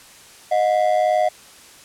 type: ring-modulated tone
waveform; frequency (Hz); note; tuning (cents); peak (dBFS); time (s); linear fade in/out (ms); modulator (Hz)
triangle; 673; E5; +36; -10; 0.51-1.29; 10; 51.3
effects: white hiss -45 dBFS RMS until 1.84 s + low-pass 10000 Hz 12 dB/octave

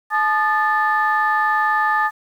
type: tone cluster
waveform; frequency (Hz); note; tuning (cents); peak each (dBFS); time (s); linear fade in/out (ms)
sine; 860 / 1222 / 1756; A5 / D#6 / A6; -40 / -32 / -4; -19; 0.1-2.11; 50
effects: tanh soft clip ceiling -7 dBFS + 8-bit

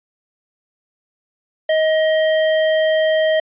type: tone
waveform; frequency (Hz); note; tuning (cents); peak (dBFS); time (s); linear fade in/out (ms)
square; 630; D#5; +21; -14; 1.69-3.4; 5
effects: resampled to 8000 Hz

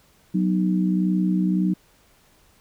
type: harmonic tone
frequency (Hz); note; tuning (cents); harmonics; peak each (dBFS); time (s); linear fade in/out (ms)
61.74; B1; 0; 3 / 4 / 5; -19 / -31 / -25; 0.34-1.74; 10
effects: pink hiss -58 dBFS RMS until 2.6 s

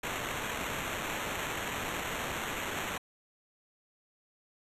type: noise with sample-and-hold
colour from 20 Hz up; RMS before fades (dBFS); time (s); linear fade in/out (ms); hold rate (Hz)
violet; -36; 0.03-2.98; 5; 4900
effects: resampled to 32000 Hz

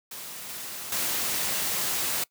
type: noise with level steps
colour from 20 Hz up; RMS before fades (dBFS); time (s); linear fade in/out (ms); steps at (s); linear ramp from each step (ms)
white; -39 / -37 / -28; 0.11-2.24; 5; 0.49 / 0.92; 2
effects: noise-tail reverb RT60 0.1 s tail -22 dB re dry + high-pass 100 Hz 12 dB/octave

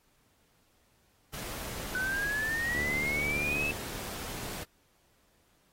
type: noise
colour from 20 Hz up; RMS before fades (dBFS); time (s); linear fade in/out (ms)
pink; -40; 1.33-4.64; 10
type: exponential sweep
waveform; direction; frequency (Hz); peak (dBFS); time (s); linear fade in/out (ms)
sine; up; 1493 to 2637; -29; 1.95-3.71; 0
type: click train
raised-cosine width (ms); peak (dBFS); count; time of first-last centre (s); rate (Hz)
2; -26; 72; 2.75-3.72; 73.2
effects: pink hiss -69 dBFS RMS until 5.72 s + AAC 48 kbps

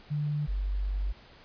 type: tone pair in turn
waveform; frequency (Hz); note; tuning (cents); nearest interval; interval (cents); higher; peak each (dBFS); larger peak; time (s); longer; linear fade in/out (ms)
sine; 148.1 / 48.35; D3 / G1; +15 / -23; octave + perfect fifth; 1938; first; -27; neither; 0.1-0.47 / 0.47-1.13; second; 20
effects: pink hiss -54 dBFS RMS until 1.44 s + resampled to 11025 Hz

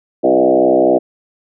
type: tone with frequency modulation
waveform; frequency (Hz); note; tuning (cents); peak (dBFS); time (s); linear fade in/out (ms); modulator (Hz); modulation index
sine; 485.4; B4; -30; -8; 0.23-0.99; 20; 64.1; 3.2
effects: none

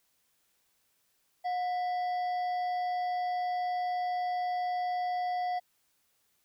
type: harmonic tone with a mistuned harmonic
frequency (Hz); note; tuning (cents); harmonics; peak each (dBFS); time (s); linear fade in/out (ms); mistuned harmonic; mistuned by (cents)
662; E5; +7; 1 / 3 / 5 / 7 / 8; -29 / -45 / -55 / -53 / -58; 1.44-5.6; 20; 1; +150
effects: white hiss -73 dBFS RMS until 6.44 s

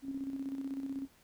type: tone with tremolo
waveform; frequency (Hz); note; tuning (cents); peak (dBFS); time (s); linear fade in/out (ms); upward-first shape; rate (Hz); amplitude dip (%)
sine; 272.4; C#4; -30; -34; 0.02-1.08; 50; square; 16; 50
effects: pink hiss -65 dBFS RMS until 1.23 s

